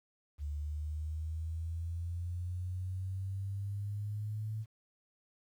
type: exponential sweep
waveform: sine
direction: up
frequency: 72.7 to 110 Hz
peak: -35 dBFS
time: 0.38-4.66 s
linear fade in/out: 50 ms
effects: 11-bit